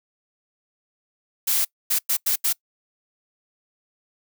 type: noise bursts at uneven times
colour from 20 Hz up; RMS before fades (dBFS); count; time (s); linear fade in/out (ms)
blue; -21; 5; 1.47-1.65 / 1.9-1.99 / 2.09-2.17 / 2.26-2.36 / 2.44-2.53; 10
effects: noise-tail reverb RT60 0.1 s tail -24 dB re dry